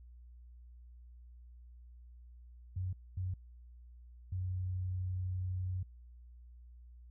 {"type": "tone bursts at uneven times", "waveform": "sine", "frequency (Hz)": 92, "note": "F#2", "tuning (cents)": -9, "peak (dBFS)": -34, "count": 3, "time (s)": [[2.76, 2.93], [3.17, 3.34], [4.32, 5.83]], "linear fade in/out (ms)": 5, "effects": ["added 60 Hz sine -52 dBFS peak until 7.1 s"]}